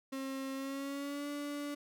35% pulse tone with pitch glide, 268.3 to 289.2 Hz, C4 to D4, +44 to -27 cents, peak -36 dBFS, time 0.12-1.75 s, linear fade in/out 10 ms, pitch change +129 cents, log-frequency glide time 0.54-1.28 s, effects none

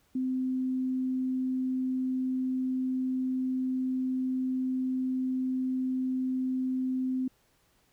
sine tone, 258.1 Hz, C4, 23 cents flat, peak -27 dBFS, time 0.15-7.28 s, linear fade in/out 5 ms, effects pink hiss -68 dBFS RMS until 7.92 s

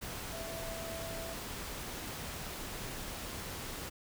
sine tone in noise, 661 Hz, E5, 5 cents sharp, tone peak -43 dBFS, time 0.32-1.35 s, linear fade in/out 20 ms, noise pink, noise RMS -42 dBFS, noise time 0.01-3.9 s, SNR -4 dB, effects none

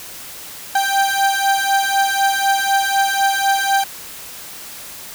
30% pulse beating tone pair, 784 / 788 Hz, G5 / G5, 0 / +9 cents, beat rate 4 Hz, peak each -15 dBFS, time 0.75-3.84 s, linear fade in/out 5 ms, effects white hiss -34 dBFS RMS until 5.14 s

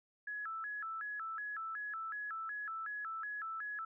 sine tone with vibrato, 1491 Hz, F#6, 13 cents sharp, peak -39 dBFS, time 0.27-3.85 s, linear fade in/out 5 ms, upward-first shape square, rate 2.7 Hz, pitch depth 210 cents each way, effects none

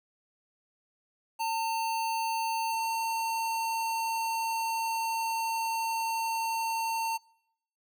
square tone with pitch glide, 900 to 905.7 Hz, A5 to A5, +39 to +50 cents, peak -29 dBFS, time 1.39-7.18 s, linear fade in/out 20 ms, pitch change +11 cents, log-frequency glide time 2.69-2.88 s, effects noise-tail reverb RT60 0.8 s tail -26 dB re dry

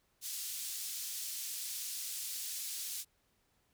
white band-pass noise, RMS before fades -41 dBFS, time 0.21-3.05 s, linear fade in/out 50 ms, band 3900 to 13000 Hz, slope 12 dB/octave, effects pink hiss -75 dBFS RMS until 3.73 s

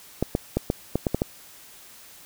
clicks, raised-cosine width 2 ms, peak -8 dBFS, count 8, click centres 0.226 / 0.351 / 0.57 / 0.701 / 0.956 / 1.068 / 1.146 / 1.219 s, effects white hiss -48 dBFS RMS until 2.25 s

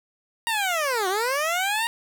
15% pulse linear two-way sweep, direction down then up, 940 to 358.4 to 940 Hz, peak -16 dBFS, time 0.47-1.87 s, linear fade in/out 0 ms, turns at 1.08 s, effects none

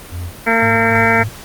triangle tone, 87.31 Hz, F2, in tune, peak -20 dBFS, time 0.1-0.32 s, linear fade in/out 50 ms
harmonic tone, 227.8 Hz, A#3, 40 cents flat, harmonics 1 / 2 / 3 / 4 / 6 / 7 / 8 / 9 / 10, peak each -19 / -19 / -19 / -19 / -19 / -19 / -19 / -19 / -19 dBFS, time 0.46-1.24 s, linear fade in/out 20 ms
sine tone with tremolo, 106.3 Hz, G#2, 41 cents sharp, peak -19 dBFS, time 0.62-1.29 s, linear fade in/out 10 ms, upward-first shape square, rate 3.5 Hz, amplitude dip 40%
effects pink hiss -35 dBFS RMS until 1.44 s + Opus 32 kbps

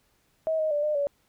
sine tone with pitch steps, 639 / 625 / 587 / 604 / 570 Hz, D#5 / D#5 / D5 / D5 / C#5, +46 / +8 / -1 / +48 / +48 cents, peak -23 dBFS, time 0.47-1.07 s, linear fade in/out 0 ms, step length 120 ms, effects pink hiss -68 dBFS RMS until 1.28 s

